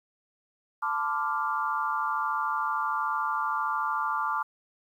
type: chord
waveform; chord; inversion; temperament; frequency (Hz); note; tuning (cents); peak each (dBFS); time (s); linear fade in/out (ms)
sine; D minor seventh; second; equal with one note detuned; 880 / 1021.4 / 1174.7 / 1396.9; A5 / C6 / D6 / F6; 0 / -42 / 0 / 0; -32 / -34 / -29 / -33; 0.82-4.43; 10
effects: 10-bit